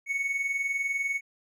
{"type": "tone pair together", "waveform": "triangle", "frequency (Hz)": [2200, 2220], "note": ["C#7", "C#7"], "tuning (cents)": [-14, 2], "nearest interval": "unison", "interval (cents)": 16, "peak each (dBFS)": [-33, -26], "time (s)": [0.06, 1.21], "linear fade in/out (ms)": 50, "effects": []}